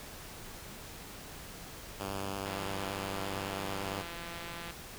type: tone with vibrato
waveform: 5% pulse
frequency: 98 Hz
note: G2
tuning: in tune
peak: -25 dBFS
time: 1.99-4.03 s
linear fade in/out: 20 ms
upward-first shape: square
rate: 8.8 Hz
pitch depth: 18 cents each way
type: click train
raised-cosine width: 0.3 ms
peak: -27 dBFS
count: 383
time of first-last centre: 2.46-4.707 s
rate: 170 Hz
effects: pink hiss -47 dBFS RMS until 4.98 s